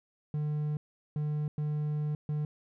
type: tone bursts at uneven times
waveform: triangle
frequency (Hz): 150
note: D3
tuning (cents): +37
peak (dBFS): -27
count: 4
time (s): 0.34-0.77 / 1.16-1.48 / 1.58-2.15 / 2.29-2.45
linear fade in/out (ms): 2
effects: none